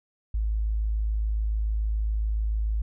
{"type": "tone", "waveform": "sine", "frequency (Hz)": 53.5, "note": "A1", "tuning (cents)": -48, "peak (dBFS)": -23, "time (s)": [0.34, 2.82], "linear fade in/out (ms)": 5, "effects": []}